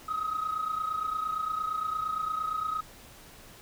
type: tone pair together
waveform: sine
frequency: 1259 / 1287.7 Hz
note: D#6 / E6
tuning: +20 / -41 cents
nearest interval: unison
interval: 39 cents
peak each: -29 / -33 dBFS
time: 0.08-2.81 s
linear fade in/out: 10 ms
effects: tanh soft clip ceiling -24 dBFS + pink hiss -51 dBFS RMS until 3.61 s